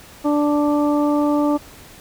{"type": "harmonic tone", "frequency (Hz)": 293.7, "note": "D4", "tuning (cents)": 0, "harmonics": [1, 2, 3, 4], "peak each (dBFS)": [-16, -22, -26, -28], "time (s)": [0.24, 1.58], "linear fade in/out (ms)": 20, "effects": ["pink hiss -43 dBFS RMS until 2 s"]}